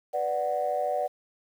sine chord, B minor, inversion none, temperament equal, 493.9 / 587.3 / 740 Hz, B4 / D5 / F#5, 0 / 0 / 0 cents, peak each -32 / -28 / -28 dBFS, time 0.13-1.08 s, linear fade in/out 20 ms, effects tanh soft clip ceiling -17 dBFS + 9-bit

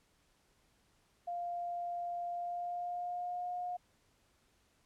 sine tone with pitch glide, 698.5 to 715.7 Hz, F5 to F5, 0 to +42 cents, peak -36 dBFS, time 1.27-3.77 s, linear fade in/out 10 ms, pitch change +42 cents, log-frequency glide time 2.3-3.52 s, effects pink hiss -72 dBFS RMS until 4.85 s + low-pass 11000 Hz 12 dB/octave

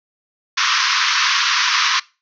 pink band-pass noise, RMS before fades -17 dBFS, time 0.57-2 s, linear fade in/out 10 ms, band 1000 to 6100 Hz, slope 96 dB/octave, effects noise-tail reverb RT60 0.3 s tail -22 dB re dry

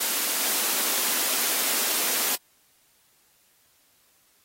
white high-pass noise, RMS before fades -25 dBFS, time 0-2.36 s, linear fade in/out 10 ms, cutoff 210 Hz, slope 48 dB/octave, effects white hiss -63 dBFS RMS until 4.44 s + AAC 48 kbps

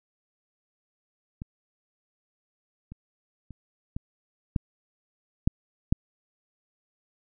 clicks, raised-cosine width 5 ms, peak -23 / -28 / -30 / -20 / -11 / -8 / -8 dBFS, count 7, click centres 1.419 / 2.92 / 3.507 / 3.965 / 4.562 / 5.475 / 5.925 s, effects none

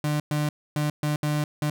35% pulse tone bursts at uneven times, 149.3 Hz, D3, 29 cents sharp, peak -21 dBFS, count 6, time 0.04-0.2 / 0.31-0.49 / 0.76-0.9 / 1.03-1.16 / 1.23-1.44 / 1.62-1.7 s, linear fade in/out 2 ms, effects none

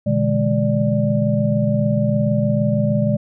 sine tone cluster, 121.2 / 147.8 / 165 / 207.2 / 587 Hz, B2 / D3 / E3 / G#3 / D5, -32 / +11 / +2 / -4 / -1 cents, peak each -20 / -22 / -28 / -19 / -22 dBFS, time 0.06-3.17 s, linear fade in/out 10 ms, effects none

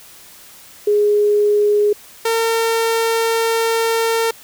sine / sawtooth tone pair in turn, 415.3 / 455.1 Hz, G#4 / A#4, 0 / -42 cents, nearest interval major second, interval 158 cents, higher second, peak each -11 dBFS, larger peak neither, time 0.87-1.93 / 2.25-4.31 s, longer second, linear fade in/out 5 ms, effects white hiss -42 dBFS RMS until 4.43 s

